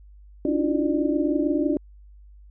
sine tone cluster, 285.4 / 305.2 / 331.6 / 361.2 / 596 Hz, D4 / D#4 / E4 / F#4 / D5, -49 / -33 / +10 / -42 / +25 cents, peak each -24 / -26 / -26 / -29 / -30 dBFS, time 0.45-1.77 s, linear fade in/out 2 ms, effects added 50 Hz sine -45 dBFS peak until 2.5 s

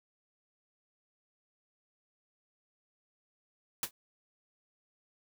white noise with exponential decay, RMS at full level -28 dBFS, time 3.83-3.91 s, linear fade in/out 2 ms, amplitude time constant 17 ms, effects none

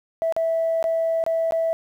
sine tone with dropouts, 656 Hz, E5, 9 cents flat, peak -18 dBFS, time 0.22-1.73 s, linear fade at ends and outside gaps 0 ms, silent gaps 0.324-0.365 / 0.827-0.841 / 1.239-1.264 / 1.509-1.522 s, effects tanh soft clip ceiling -15 dBFS + 9-bit

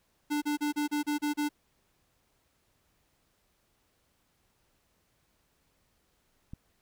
square tone bursts, 295.2 Hz, D4, 9 cents sharp, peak -28 dBFS, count 8, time 0.3-1.491 s, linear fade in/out 20 ms, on 120 ms, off 33 ms
click, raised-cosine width 5 ms, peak -29 dBFS, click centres 6.535 s
effects pink hiss -72 dBFS RMS until 6.81 s

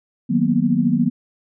sine chord, B major seventh, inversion first, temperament equal, 155.56 / 185 / 233.1 / 246.9 Hz, D#3 / F#3 / A#3 / B3, 0 / 0 / 0 / 0 cents, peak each -23 / -21 / -19 / -19 dBFS, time 0.29-1.1 s, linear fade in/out 20 ms, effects none

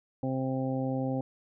harmonic tone, 131.6 Hz, C3, 10 cents sharp, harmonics 1 / 2 / 3 / 4 / 5 / 6, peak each -33 / -31 / -44 / -35 / -45 / -40 dBFS, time 0.23-1.21 s, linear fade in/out 2 ms, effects none

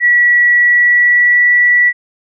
sine tone with pitch glide, 1937 to 1951.6 Hz, B6 to B6, -34 to -21 cents, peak -6 dBFS, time 0-1.93 s, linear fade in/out 50 ms, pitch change +13 cents, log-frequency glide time 0.53-1.56 s, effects none

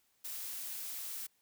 blue noise, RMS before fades -42 dBFS, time 0.24-1.27 s, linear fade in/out 10 ms, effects white hiss -74 dBFS RMS until 1.41 s

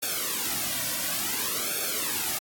white noise with flanger, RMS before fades -29 dBFS, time 0.02-2.39 s, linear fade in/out 10 ms, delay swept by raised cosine 1 to 2.4 ms, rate 0.57 Hz, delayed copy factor -0.95, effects AAC 64 kbps

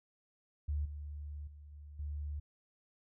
sine tone with level steps, 73.6 Hz, D2, 4 cents sharp, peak -32 / -41 / -50 / -48 / -37 dBFS, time 0.68-2.4 s, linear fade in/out 10 ms, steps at 0.85 / 1.47 / 1.72 / 1.99 s, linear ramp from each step 5 ms, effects none

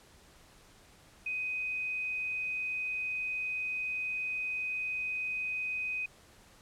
sine tone, 2506 Hz, D#7, 12 cents sharp, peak -32 dBFS, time 1.26-6.06 s, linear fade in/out 5 ms, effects pink hiss -59 dBFS RMS until 6.61 s + low-pass 11000 Hz 12 dB/octave

